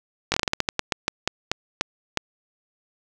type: slowing click train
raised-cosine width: 0.2 ms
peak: -3 dBFS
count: 16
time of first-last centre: 0.32-2.173 s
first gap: 20 ms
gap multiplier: 1.23
effects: none